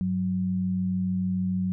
sine tone pair together, 98.22 / 185 Hz, G2 / F#3, +4 / 0 cents, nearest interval major seventh, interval 1096 cents, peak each -33 / -24 dBFS, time 0.01-1.72 s, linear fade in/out 0 ms, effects none

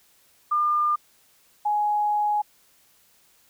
sine tone pair in turn, 1203 / 835.4 Hz, D6 / G#5, +41 / +10 cents, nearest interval tritone, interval 631 cents, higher first, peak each -19 / -20 dBFS, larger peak first, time 0.51-0.96 / 1.65-2.42 s, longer second, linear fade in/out 10 ms, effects white hiss -60 dBFS RMS until 3.49 s

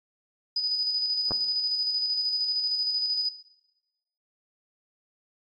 sine tone with tremolo, 4978 Hz, D#8, in tune, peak -23 dBFS, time 0.56-3.29 s, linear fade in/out 5 ms, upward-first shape square, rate 13 Hz, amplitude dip 30%
clicks, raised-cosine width 1 ms, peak -18 dBFS, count 2, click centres 1.309 / 1.318 s
effects noise-tail reverb RT60 1.0 s tail -17 dB re dry + AAC 64 kbps

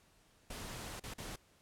pink noise with dropouts, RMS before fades -45 dBFS, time 0.5-1.36 s, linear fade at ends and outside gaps 5 ms, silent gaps 0.998-1.036 / 1.139-1.181 s, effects pink hiss -68 dBFS RMS until 1.61 s + low-pass 12000 Hz 12 dB/octave

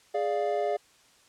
triangle chord, D diminished, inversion second, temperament equal, 415.3 / 587.3 / 698.5 Hz, Ab4 / D5 / F5, 0 / 0 / 0 cents, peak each -28 dBFS, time 0.14-0.77 s, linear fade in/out 10 ms, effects white hiss -60 dBFS RMS until 1.28 s + low-pass 8000 Hz 12 dB/octave

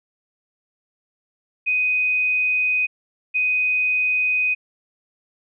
sine tone pair in turn, 2500 / 2500 Hz, D#7 / D#7, +8 / +8 cents, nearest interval unison, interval 0 cents, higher neither, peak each -17 dBFS, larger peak neither, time 1.66-2.87 / 3.34-4.55 s, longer neither, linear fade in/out 20 ms, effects none

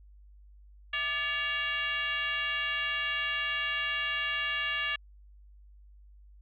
sine tone with frequency modulation, 2259 Hz, C#7, 32 cents sharp, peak -28 dBFS, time 0.93-4.96 s, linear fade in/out 5 ms, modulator 535 Hz, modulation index 1.7, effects added 50 Hz sine -51 dBFS peak until 6.41 s + MP3 32 kbps

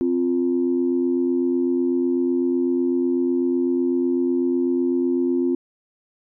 sine tone pair together, 261.6 / 349.6 Hz, C4 / F4, 0 / +2 cents, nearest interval perfect fourth, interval 502 cents, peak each -20 dBFS, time 0.01-5.55 s, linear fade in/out 0 ms, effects tanh soft clip ceiling -10 dBFS

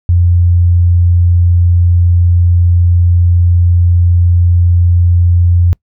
sine tone, 87.31 Hz, F2, in tune, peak -5 dBFS, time 0.09-5.73 s, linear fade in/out 0 ms, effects noise-tail reverb RT60 0.1 s tail -25 dB re dry

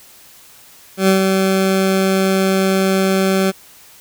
20% pulse tone with ADSR envelope, 191.3 Hz, G3, 42 cents flat, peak -4 dBFS, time 0.97-3.52 s, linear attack 110 ms, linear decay 110 ms, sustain -4 dB, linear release 27 ms, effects white hiss -44 dBFS RMS until 4 s

